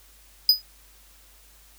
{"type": "tone with exponential decay", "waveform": "square", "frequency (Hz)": 4978, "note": "D#8", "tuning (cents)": 0, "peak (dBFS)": -10, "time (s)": [0.49, 0.62], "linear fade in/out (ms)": 2, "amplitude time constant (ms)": 28, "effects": ["added 50 Hz sine -55 dBFS peak until 1.78 s", "white hiss -55 dBFS RMS until 1.78 s"]}